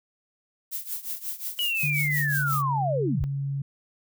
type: noise with tremolo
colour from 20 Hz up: violet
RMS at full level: -30 dBFS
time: 0.71-2.63 s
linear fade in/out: 20 ms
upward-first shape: triangle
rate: 5.6 Hz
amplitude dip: 90%
type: linear sweep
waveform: sine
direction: down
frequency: 2960 to 35 Hz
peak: -24 dBFS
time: 1.59-3.24 s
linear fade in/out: 0 ms
type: tone with pitch glide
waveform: sine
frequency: 146.5 to 139 Hz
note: D3 to C#3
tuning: -4 to +5 cents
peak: -26 dBFS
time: 1.83-3.62 s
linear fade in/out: 5 ms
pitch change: -91 cents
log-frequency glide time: 2.18-2.58 s
effects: none